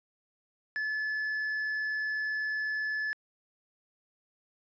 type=tone; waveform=triangle; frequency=1726 Hz; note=A6; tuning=34 cents flat; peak=-28 dBFS; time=0.76-3.13 s; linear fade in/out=0 ms; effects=resampled to 16000 Hz